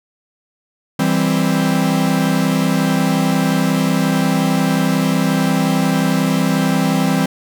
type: chord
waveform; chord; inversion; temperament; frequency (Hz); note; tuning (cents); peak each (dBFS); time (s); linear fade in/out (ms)
45% pulse; C major; first; equal; 164.81 / 196 / 261.6; E3 / G3 / C4; 0 / 0 / 0; -18; 0.99-7.26; 5
effects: none

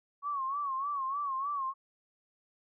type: tone with vibrato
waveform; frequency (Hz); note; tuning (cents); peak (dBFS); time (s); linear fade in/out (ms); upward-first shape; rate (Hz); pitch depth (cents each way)
sine; 1108.7; C#6; 0; -31; 0.22-1.74; 50; sine; 3.3; 95
effects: none

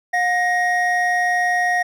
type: tone pair together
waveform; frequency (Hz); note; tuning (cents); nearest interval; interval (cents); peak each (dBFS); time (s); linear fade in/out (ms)
triangle; 717.5 / 1875; F5 / A#6; +47 / +10; octave + perfect fourth; 1663; -17; 0.13-1.83; 10
effects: none

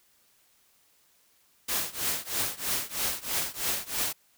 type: noise with tremolo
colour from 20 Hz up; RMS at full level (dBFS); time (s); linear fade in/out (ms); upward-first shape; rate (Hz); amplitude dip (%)
white; -27; 1.68-4.13; 10; triangle; 3.1; 95
effects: white hiss -65 dBFS RMS until 4.37 s

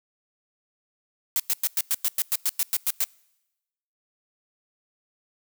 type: noise bursts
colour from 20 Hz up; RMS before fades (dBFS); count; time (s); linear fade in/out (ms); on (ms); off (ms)
blue; -23; 13; 1.36-3.041; 0; 37; 100
effects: noise-tail reverb RT60 1.0 s tail -26 dB re dry

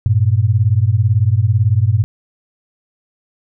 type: beating tone pair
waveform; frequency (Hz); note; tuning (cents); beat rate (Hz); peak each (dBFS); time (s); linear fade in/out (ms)
sine; 98 / 116; G2 / A#2; 0 / -8; 18; -13; 0.06-2.04; 0
effects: none

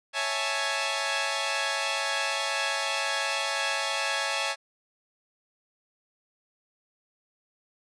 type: chord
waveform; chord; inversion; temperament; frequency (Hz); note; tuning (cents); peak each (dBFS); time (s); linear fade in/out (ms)
10% pulse; A major seventh; first; equal; 554.4 / 659.3 / 830.6 / 880; C#5 / E5 / G#5 / A5; 0 / 0 / 0 / 0; -24; 0.13-4.56; 50
effects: resampled to 22050 Hz

